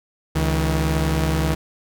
sawtooth tone pair together, 70.54 / 159.7 Hz, C#2 / D#3, +31 / +45 cents, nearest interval octave + major second, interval 1414 cents, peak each -17 dBFS, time 0.35-1.55 s, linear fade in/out 10 ms, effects none

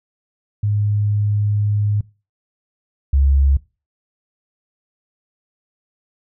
sine tone pair in turn, 103.83 / 68.88 Hz, G#2 / C#2, 0 / -10 cents, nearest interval perfect fifth, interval 710 cents, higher first, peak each -15 / -11 dBFS, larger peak second, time 0.63-2.01 / 3.13-3.57 s, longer first, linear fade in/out 5 ms, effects noise-tail reverb RT60 0.3 s tail -21 dB re dry

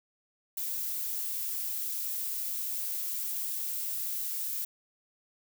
violet noise, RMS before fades -34 dBFS, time 0.57-4.65 s, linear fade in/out 5 ms, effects none

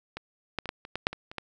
clicks, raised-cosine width 0.3 ms, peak -20 / -13 / -21 / -14 / -26 / -15 / -6 / -21 / -26 / -17 dBFS, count 10, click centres 0.17 / 0.587 / 0.657 / 0.691 / 0.851 / 0.956 / 1.069 / 1.13 / 1.315 / 1.383 s, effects none

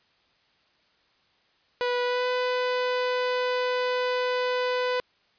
sawtooth tone with pitch glide, 491.2 to 499.8 Hz, B4 to B4, -9 to +21 cents, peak -20 dBFS, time 1.81-5 s, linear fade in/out 0 ms, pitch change +30 cents, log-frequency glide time 2.04-2.27 s, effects white hiss -65 dBFS RMS until 5.38 s + resampled to 11025 Hz

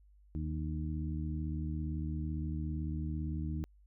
harmonic tone with a mistuned harmonic, 77.78 Hz, D#2, in tune, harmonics 1 / 2 / 3 / 4, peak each -36 / -39 / -44 / -43 dBFS, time 0.35-3.64 s, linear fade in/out 0 ms, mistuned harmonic 4, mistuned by -20 cents, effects added 50 Hz sine -59 dBFS peak until 3.86 s

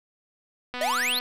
click train, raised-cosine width 0.3 ms, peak -18 dBFS, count 115, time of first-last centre 0.74-1.2 s, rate 248 Hz
square exponential sweep, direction up, 580 to 4435 Hz, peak -24 dBFS, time 0.81-1.19 s, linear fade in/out 2 ms
effects resampled to 32000 Hz

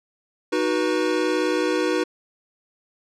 square chord, B major, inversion first, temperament equal with one note detuned, 311.1 / 370 / 485.4 Hz, D#4 / F#4 / B4, 0 / 0 / -30 cents, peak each -25 dBFS, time 0.52-2.04 s, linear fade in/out 10 ms, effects low-pass 6000 Hz 12 dB/octave

